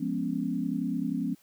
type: chord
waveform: sine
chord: C# dominant seventh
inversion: first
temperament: equal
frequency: 174.61 / 207.7 / 246.9 / 277.2 Hz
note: E#3 / G#3 / B3 / C#4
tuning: 0 / 0 / 0 / 0 cents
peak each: -34 / -34 / -32 / -32 dBFS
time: 0-1.35 s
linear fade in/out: 10 ms
effects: white hiss -63 dBFS RMS until 1.42 s